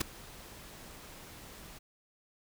pink noise with ADSR envelope, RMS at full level -26 dBFS, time 0-1.79 s, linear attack 13 ms, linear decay 5 ms, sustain -24 dB, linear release 14 ms, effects none

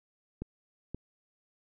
clicks, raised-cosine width 3 ms, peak -23 / -24 dBFS, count 2, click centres 0.42 / 0.946 s, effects none

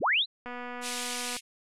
sine linear sweep, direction up, 62.7 to 4186 Hz, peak -22 dBFS, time 0-0.26 s, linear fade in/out 50 ms
click train, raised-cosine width 0.5 ms, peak -25 dBFS, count 223, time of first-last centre 0.46-1.366 s, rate 245 Hz
pink band-pass noise, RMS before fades -36 dBFS, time 0.81-1.41 s, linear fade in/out 50 ms, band 2200 to 11000 Hz, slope 48 dB/octave
effects none

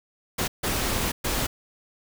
pink noise bursts at uneven times, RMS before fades -26 dBFS, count 3, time 0.38-0.48 / 0.63-1.12 / 1.24-1.47 s, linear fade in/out 10 ms, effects none

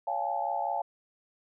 sine tone cluster, 563 / 697 / 802 / 867 Hz, C#5 / F5 / G5 / A5, +27 / -4 / +39 / -26 cents, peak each -38 / -33 / -33 / -33 dBFS, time 0.07-0.82 s, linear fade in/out 5 ms, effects none

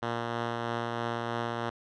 5% pulse tone with tremolo, 117.3 Hz, A#2, 11 cents sharp, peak -18 dBFS, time 0.02-1.7 s, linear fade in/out 10 ms, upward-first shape triangle, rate 3.1 Hz, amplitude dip 25%, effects low-pass 3000 Hz 12 dB/octave

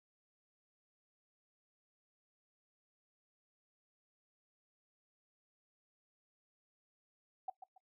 sine tone with echo, 757 Hz, F#5, 39 cents sharp, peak -36 dBFS, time 7.48-7.5 s, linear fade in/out 5 ms, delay 140 ms, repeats 2, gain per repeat -11 dB, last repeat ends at 7.78 s, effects noise-tail reverb RT60 0.1 s tail -18 dB re dry

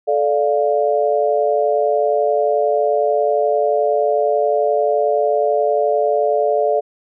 sine chord, D minor, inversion second, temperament equal with one note detuned, 435.2 / 587.3 / 698.5 Hz, A4 / D5 / F5, -19 / 0 / 0 cents, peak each -18 / -17 / -19 dBFS, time 0.07-6.81 s, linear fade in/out 20 ms, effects none

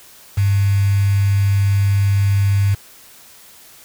sine tone with quantisation, 99.4 Hz, G2, 25 cents sharp, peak -12 dBFS, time 0.37-2.75 s, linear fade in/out 10 ms, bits 5, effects white hiss -44 dBFS RMS until 3.84 s

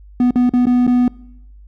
triangle tone with dropouts, 246.9 Hz, B3, in tune, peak -8 dBFS, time 0.2-1.08 s, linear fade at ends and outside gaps 2 ms, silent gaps 0.308-0.357 / 0.494-0.536 / 0.656-0.668 / 0.868-0.876 s, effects noise-tail reverb RT60 0.9 s tail -23 dB re dry + added 50 Hz sine -38 dBFS peak until 1.67 s

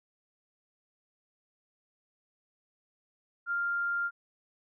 sine tone, 1396.9 Hz, F6, in tune, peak -28 dBFS, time 3.46-4.11 s, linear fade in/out 50 ms, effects none

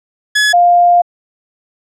sawtooth / sine tone pair in turn, 1697 / 701.6 Hz, G#6 / F5, +37 / +8 cents, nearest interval octave + minor third, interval 1529 cents, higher first, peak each -5 dBFS, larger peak neither, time 0.35-0.53 / 0.53-1.02 s, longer second, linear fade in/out 10 ms, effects low-pass 8000 Hz 12 dB/octave

